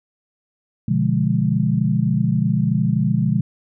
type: chord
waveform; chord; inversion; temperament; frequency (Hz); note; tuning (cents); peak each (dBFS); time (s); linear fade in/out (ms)
sine; B diminished seventh; none; equal; 123.47 / 146.83 / 174.61 / 207.7; B2 / D3 / F3 / Ab3; 0 / 0 / 0 / 0; -21; 0.88-3.41; 5
effects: none